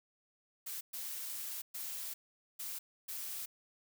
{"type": "noise bursts at uneven times", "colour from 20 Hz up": "blue", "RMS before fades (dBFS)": -42, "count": 5, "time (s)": [[0.66, 0.81], [0.93, 1.62], [1.74, 2.14], [2.59, 2.79], [3.08, 3.46]], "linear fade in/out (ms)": 10, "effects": []}